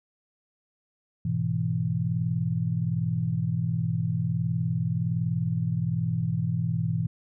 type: chord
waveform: sine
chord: E major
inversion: first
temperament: equal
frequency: 103.83 / 123.47 / 164.81 Hz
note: G#2 / B2 / E3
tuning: 0 / 0 / 0 cents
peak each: -31 / -28 / -27 dBFS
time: 1.25-7.07 s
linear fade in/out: 5 ms
effects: none